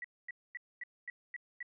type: tone bursts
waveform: sine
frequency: 1945 Hz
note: B6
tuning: 27 cents flat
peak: -39 dBFS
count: 7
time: 0.02-1.628 s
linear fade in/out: 2 ms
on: 24 ms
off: 240 ms
effects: none